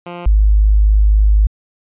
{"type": "tone pair in turn", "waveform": ["10% pulse", "sine"], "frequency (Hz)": [174.61, 51.91], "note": ["F3", "G#1"], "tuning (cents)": [0, 0], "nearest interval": "octave + major sixth", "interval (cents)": 2100, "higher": "first", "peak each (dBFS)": [-18, -7], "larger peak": "second", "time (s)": [[0.06, 0.26], [0.26, 1.47]], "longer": "second", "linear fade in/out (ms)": 5, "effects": ["resampled to 8000 Hz"]}